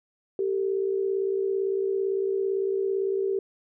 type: tone pair together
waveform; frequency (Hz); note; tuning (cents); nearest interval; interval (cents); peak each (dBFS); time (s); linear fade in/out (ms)
sine; 388.9 / 446.7; G4 / A4; -14 / +26; major second; 240; -24 / -31; 0.39-3.39; 2
effects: none